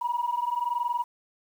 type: tone pair together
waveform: sine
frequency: 949.9 / 971 Hz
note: A#5 / B5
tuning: +32 / -30 cents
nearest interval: unison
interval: 38 cents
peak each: -28 / -27 dBFS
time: 0.01-1.04 s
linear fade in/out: 10 ms
effects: tanh soft clip ceiling -19 dBFS + 9-bit